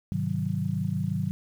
sine chord, Ab dominant seventh, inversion none, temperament just, 103.83 / 129.78 / 155.74 / 186.89 Hz, Ab2 / C3 / Eb3 / Gb3, 0 / -14 / +2 / +18 cents, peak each -32 / -33 / -30 / -30 dBFS, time 0.12-1.31 s, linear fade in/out 0 ms, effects 9-bit

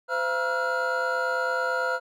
triangle tone cluster, 514 / 680 / 956 / 1351 / 1420 Hz, C5 / F5 / A#5 / E6 / F6, -31 / -46 / +43 / +42 / +28 cents, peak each -27 / -31 / -31 / -31 / -26 dBFS, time 0.08-2 s, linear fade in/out 50 ms, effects none

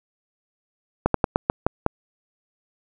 slowing click train, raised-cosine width 1 ms, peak -3 dBFS, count 7, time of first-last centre 1.06-1.864 s, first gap 83 ms, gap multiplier 1.19, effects none

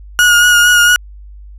35% pulse tone with vibrato, 1441 Hz, F#6, 46 cents flat, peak -4 dBFS, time 0.19-0.96 s, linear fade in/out 0 ms, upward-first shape sine, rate 4.4 Hz, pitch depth 22 cents each way, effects added 50 Hz sine -31 dBFS peak until 1.58 s + resampled to 32000 Hz

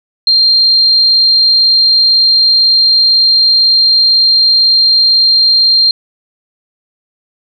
sine tone, 4186 Hz, C8, in tune, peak -5 dBFS, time 0.27-5.91 s, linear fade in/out 2 ms, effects none

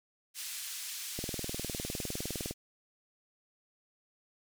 white band-pass noise, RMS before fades -41 dBFS, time 0.34-2.54 s, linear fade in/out 50 ms, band 2300 to 11000 Hz, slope 12 dB/octave
click train, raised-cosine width 2 ms, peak -24 dBFS, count 27, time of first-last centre 1.19-2.51 s, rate 19.7 Hz
effects none

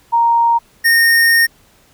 sine / square tone pair in turn, 932.3 / 1842.1 Hz, A#5 / A#6, 0 / -21 cents, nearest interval octave, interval 1179 cents, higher second, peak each -9 dBFS, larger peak neither, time 0.12-0.59 / 0.84-1.47 s, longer second, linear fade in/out 20 ms, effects pink hiss -51 dBFS RMS until 1.93 s

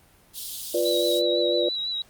pink high-pass noise, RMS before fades -34 dBFS, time 0.33-1.22 s, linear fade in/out 50 ms, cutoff 3300 Hz, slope 48 dB/octave
sine chord, B diminished, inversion second, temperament equal, 349.2 / 493.9 / 587.3 Hz, F4 / B4 / D5, 0 / 0 / 0 cents, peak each -25 dBFS, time 0.74-1.69 s, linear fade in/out 5 ms
sine tone with vibrato, 3898 Hz, B7, 23 cents flat, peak -26 dBFS, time 0.85-2.02 s, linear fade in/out 2 ms, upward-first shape triangle, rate 6 Hz, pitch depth 43 cents each way
effects pink hiss -57 dBFS RMS until 2.09 s + Opus 32 kbps

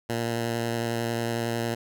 10% pulse tone with vibrato, 116.54 Hz, A#2, in tune, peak -18 dBFS, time 0.09-1.75 s, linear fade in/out 10 ms, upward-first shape square, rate 11 Hz, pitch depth 11 cents each way, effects none

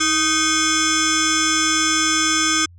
sine tone with frequency modulation, 2472 Hz, D#7, 12 cents flat, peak -14 dBFS, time 0-2.66 s, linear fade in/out 10 ms, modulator 930 Hz, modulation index 5.1, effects tanh soft clip ceiling -11 dBFS + added 87 Hz sine -42 dBFS peak until 2.78 s

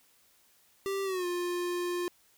square tone with pitch glide, 391.7 to 353 Hz, G4 to F4, -1 to +19 cents, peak -31 dBFS, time 0.86-2.08 s, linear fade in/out 0 ms, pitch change -180 cents, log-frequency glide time 1.04-1.26 s, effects white hiss -65 dBFS RMS until 2.37 s

